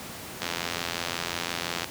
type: click train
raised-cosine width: 0.2 ms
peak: -11 dBFS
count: 123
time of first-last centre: 0.42-1.844 s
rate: 85.7 Hz
effects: pink hiss -39 dBFS RMS until 1.9 s + high-pass 100 Hz 12 dB/octave